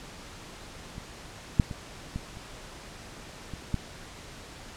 clicks, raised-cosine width 5 ms, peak -27 / -6 / -23 / -20 / -30 / -25 / -14 dBFS, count 7, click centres 0.981 / 1.598 / 1.712 / 2.16 / 2.371 / 3.537 / 3.743 s, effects pink hiss -45 dBFS RMS until 4.76 s + low-pass 8000 Hz 12 dB/octave

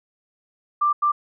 sine tone bursts at uneven times, 1182 Hz, D6, 11 cents sharp, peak -16 dBFS, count 2, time 0.81-0.93 / 1.02-1.12 s, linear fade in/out 10 ms, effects none

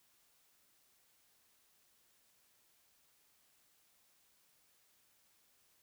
silence, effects white hiss -72 dBFS RMS until 5.82 s

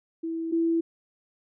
sine tone pair in turn, 328 / 331.4 Hz, E4 / E4, -9 / +9 cents, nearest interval unison, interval 18 cents, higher second, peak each -28 / -21 dBFS, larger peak second, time 0.23-0.52 / 0.52-0.81 s, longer neither, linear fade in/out 10 ms, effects none

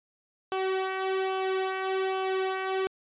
sawtooth tone with flanger, 380 Hz, F#4, 46 cents sharp, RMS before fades -29 dBFS, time 0.52-2.87 s, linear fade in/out 0 ms, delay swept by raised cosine 0.49 to 2.39 ms, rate 1.2 Hz, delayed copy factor -0.6, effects resampled to 8000 Hz

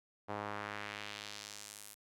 sawtooth tone with band-pass filter sweep, 103.83 Hz, G#2, in tune, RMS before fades -45 dBFS, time 0.28-1.95 s, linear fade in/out 20 ms, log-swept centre 810 to 12000 Hz, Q 1.2, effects none

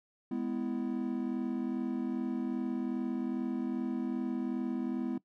triangle chord, E major, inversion first, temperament equal with one note detuned, 207.7 / 250.2 / 329.6 Hz, G#3 / B3 / E4, 0 / +23 / 0 cents, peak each -36 / -32 / -36 dBFS, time 0.31-5.18 s, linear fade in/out 5 ms, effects noise-tail reverb RT60 0.1 s tail -19 dB re dry

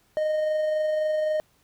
triangle tone with amplitude modulation, 617 Hz, D#5, 15 cents flat, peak -19 dBFS, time 0.17-1.4 s, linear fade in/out 0 ms, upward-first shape sine, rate 23.8 Hz, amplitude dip 25%, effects pink hiss -64 dBFS RMS until 1.63 s

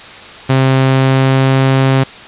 sawtooth tone with pitch glide, 132.6 to 133.52 Hz, C3 to C3, +23 to +35 cents, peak -4 dBFS, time 0.49-2.04 s, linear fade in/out 10 ms, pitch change +12 cents, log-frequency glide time 0.81-1.58 s, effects white hiss -32 dBFS RMS until 2.27 s + resampled to 8000 Hz

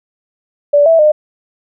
sine tone with pitch steps, 580 / 656 / 607 Hz, D5 / E5 / D#5, -22 / -9 / -43 cents, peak -5 dBFS, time 0.73-1.12 s, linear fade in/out 10 ms, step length 130 ms, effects none

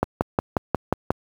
click train, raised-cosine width 1 ms, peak -4 dBFS, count 7, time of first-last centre 0.03-1.105 s, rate 5.58 Hz, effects high-pass 60 Hz 12 dB/octave + 7-bit

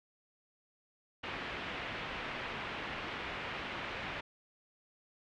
white low-pass noise, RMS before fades -41 dBFS, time 1.23-4.21 s, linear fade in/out 10 ms, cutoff 2800 Hz, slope 24 dB/octave, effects none

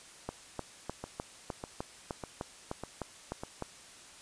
two click trains, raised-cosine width 1 ms, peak -21 / -24 dBFS, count 12 / 5, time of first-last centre 0.29-3.623 / 1.04-3.435 s, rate 3.3 / 1.67 Hz, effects white hiss -53 dBFS RMS until 4.21 s + resampled to 22050 Hz

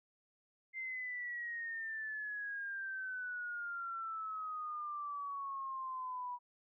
sine exponential sweep, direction down, 2093 to 974 Hz, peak -39 dBFS, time 0.73-6.39 s, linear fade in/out 50 ms, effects none

